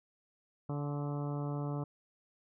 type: harmonic tone with a mistuned harmonic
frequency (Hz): 144.6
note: D3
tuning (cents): -27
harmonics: 1 / 2 / 3 / 4 / 5 / 6 / 7 / 8 / 9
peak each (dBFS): -35 / -41 / -45 / -47 / -49 / -51 / -52 / -53 / -54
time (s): 0.69-1.84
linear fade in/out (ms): 5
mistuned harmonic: 7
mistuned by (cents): +36
effects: none